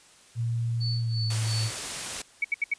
sine tone with pitch glide, 116.54 to 111.15 Hz, A#2 to A2, 0 to +18 cents, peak -25 dBFS, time 0.35-1.71 s, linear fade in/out 50 ms, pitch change -82 cents, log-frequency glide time 1-1.23 s
sine tone with tremolo, 4470 Hz, C#8, 14 cents sharp, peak -31 dBFS, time 0.8-1.8 s, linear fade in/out 20 ms, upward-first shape sine, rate 2.9 Hz, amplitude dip 90%
white noise, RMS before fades -33 dBFS, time 1.3-2.22 s, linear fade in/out 5 ms
sine tone bursts, 2258 Hz, C#7, 31 cents sharp, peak -22 dBFS, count 4, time 2.42-2.739 s, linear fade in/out 5 ms, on 25 ms, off 73 ms
effects white hiss -55 dBFS RMS until 2.78 s + resampled to 22050 Hz

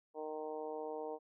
harmonic tone with a mistuned harmonic, 154.6 Hz, D#3, 11 cents flat, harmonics 2 / 3 / 4 / 5 / 6 / 7, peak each -50 / -42 / -47 / -48 / -50 / -60 dBFS, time 0.14-1.19 s, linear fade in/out 50 ms, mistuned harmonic 7, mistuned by -27 cents, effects none

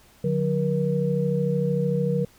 sine tone cluster, 148.2 / 181.5 / 476.6 Hz, D3 / F#3 / A#4, +16 / -33 / +38 cents, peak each -25 dBFS, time 0.24-2.25 s, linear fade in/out 5 ms, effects pink hiss -55 dBFS RMS until 2.38 s

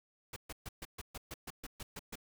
pink noise bursts, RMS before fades -44 dBFS, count 12, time 0.33-2.156 s, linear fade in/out 5 ms, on 33 ms, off 130 ms, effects none

